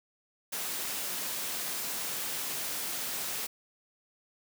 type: high-pass noise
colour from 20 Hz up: white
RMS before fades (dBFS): -35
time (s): 0.52-3.47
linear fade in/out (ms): 10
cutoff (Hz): 140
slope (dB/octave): 12
effects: none